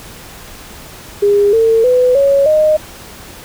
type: tone with pitch steps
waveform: sine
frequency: 406.8 / 451.4 / 500.8 / 555.7 / 616.6 Hz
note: G#4 / A4 / B4 / C#5 / D#5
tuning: -36 / +44 / +24 / +4 / -16 cents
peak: -7 dBFS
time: 1.22-2.77 s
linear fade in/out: 10 ms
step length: 310 ms
effects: pink hiss -34 dBFS RMS until 3.44 s